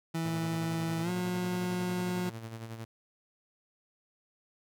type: tone with pitch glide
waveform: 30% pulse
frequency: 164.1 to 179.99 Hz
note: E3 to F#3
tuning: -8 to -48 cents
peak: -28 dBFS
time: 0.14-2.3 s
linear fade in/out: 10 ms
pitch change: +160 cents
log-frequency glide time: 1.02-1.1 s
type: tone with tremolo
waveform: sawtooth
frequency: 113.3 Hz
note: A#2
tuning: 49 cents flat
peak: -34 dBFS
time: 0.25-2.85 s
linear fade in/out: 5 ms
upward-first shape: sine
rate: 11 Hz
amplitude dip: 55%
effects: none